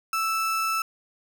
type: tone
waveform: 35% pulse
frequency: 1318.5 Hz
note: E6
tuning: in tune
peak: -22 dBFS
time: 0.13-0.82 s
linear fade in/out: 2 ms
effects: none